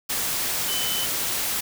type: tone in noise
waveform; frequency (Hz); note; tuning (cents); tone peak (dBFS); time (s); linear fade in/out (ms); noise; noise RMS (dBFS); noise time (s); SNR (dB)
sine; 3026; F#7; +38; -28; 0.68-1.06; 10; white; -26; 0.09-1.61; -5
effects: none